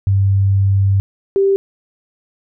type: tone pair in turn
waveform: sine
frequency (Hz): 98 / 392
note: G2 / G4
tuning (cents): 0 / 0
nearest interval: 2 octaves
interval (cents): 2400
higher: second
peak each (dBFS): -10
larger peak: neither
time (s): 0.07-1 / 1.36-1.56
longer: first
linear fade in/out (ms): 0
effects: none